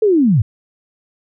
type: linear sweep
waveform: sine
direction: down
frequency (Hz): 450 to 92.5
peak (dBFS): -9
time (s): 0.02-0.42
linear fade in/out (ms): 5
effects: none